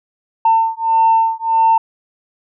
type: beating tone pair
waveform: sine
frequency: 900 / 901.6 Hz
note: A5 / A5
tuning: +39 / +42 cents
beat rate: 1.6 Hz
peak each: -13 dBFS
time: 0.45-1.78 s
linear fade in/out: 5 ms
effects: tanh soft clip ceiling -4 dBFS